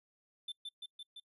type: tone with echo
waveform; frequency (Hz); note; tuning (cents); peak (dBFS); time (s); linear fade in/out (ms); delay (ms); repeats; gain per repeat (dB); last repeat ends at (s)
triangle; 3539; A7; +9; -37; 0.48-0.52; 5; 170; 4; -2; 1.2
effects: noise-tail reverb RT60 0.1 s tail -24 dB re dry + resampled to 32000 Hz